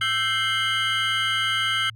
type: tone cluster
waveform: triangle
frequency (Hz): 1324 / 1561 / 2107 / 2970 / 3191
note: E6 / G6 / C7 / F#7 / G7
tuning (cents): +7 / -8 / +12 / +6 / +30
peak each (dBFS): -26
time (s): 0.01-1.9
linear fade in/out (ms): 5
effects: added 111 Hz sine -41 dBFS peak until 1.95 s